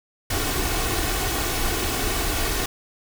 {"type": "noise with comb filter", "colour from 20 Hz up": "pink", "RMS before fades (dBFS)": -24, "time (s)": [0.3, 2.66], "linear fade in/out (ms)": 5, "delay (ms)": 2.7, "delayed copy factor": 0.55, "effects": []}